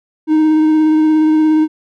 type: tone with vibrato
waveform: triangle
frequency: 311.1 Hz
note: D#4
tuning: in tune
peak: -6 dBFS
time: 0.27-1.68 s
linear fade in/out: 50 ms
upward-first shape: triangle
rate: 17 Hz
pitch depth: 18 cents each way
effects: none